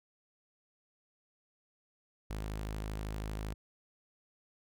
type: tone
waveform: sawtooth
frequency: 52.7 Hz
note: G#1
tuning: 26 cents sharp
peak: -33 dBFS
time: 2.3-3.54 s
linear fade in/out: 5 ms
effects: none